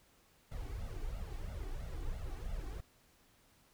brown noise with flanger, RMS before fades -41 dBFS, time 0.51-2.81 s, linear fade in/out 10 ms, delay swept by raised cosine 1.4 to 2.7 ms, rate 3 Hz, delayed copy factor +0.9, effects pink hiss -68 dBFS RMS until 3.73 s

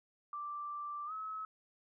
sine tone with pitch glide, 1174.7 to 1288.4 Hz, D6 to E6, 0 to -40 cents, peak -39 dBFS, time 0.33-1.45 s, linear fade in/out 2 ms, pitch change +160 cents, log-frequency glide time 1.06-1.12 s, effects none

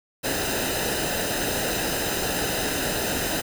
pink noise with comb filter, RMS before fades -26 dBFS, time 0.23-3.42 s, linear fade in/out 20 ms, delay 0.89 ms, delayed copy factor -0.65, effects none

